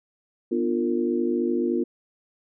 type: tone cluster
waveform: sine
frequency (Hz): 245.7 / 299.5 / 349.1 / 457.4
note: B3 / D4 / F4 / A#4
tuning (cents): -9 / +34 / -1 / -33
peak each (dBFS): -26 / -30 / -24 / -31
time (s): 0.51-1.84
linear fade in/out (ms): 10
effects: none